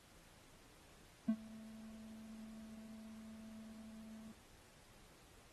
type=tone with ADSR envelope; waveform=triangle; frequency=220 Hz; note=A3; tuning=in tune; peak=-28 dBFS; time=1.28-4.32 s; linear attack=15 ms; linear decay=59 ms; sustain=-22 dB; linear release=4 ms; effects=pink hiss -65 dBFS RMS until 5.52 s + AAC 32 kbps